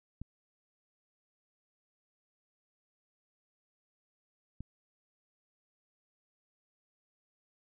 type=clicks; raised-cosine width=5 ms; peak=-29 dBFS; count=2; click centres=0.216 / 4.606 s; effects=none